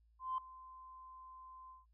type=tone with ADSR envelope; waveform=sine; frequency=1036 Hz; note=C6; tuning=17 cents flat; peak=-33 dBFS; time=0.19-1.86 s; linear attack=190 ms; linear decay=3 ms; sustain=-19 dB; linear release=160 ms; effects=tanh soft clip ceiling -30 dBFS + added 56 Hz sine -67 dBFS peak until 1.93 s